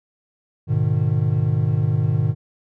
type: chord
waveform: triangle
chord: G# minor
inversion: none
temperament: equal with one note detuned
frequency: 103.83 / 123.47 / 152.36 Hz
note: G#2 / B2 / D#3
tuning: 0 / 0 / -36 cents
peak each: -19 dBFS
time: 0.67-2.35 s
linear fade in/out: 50 ms
effects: none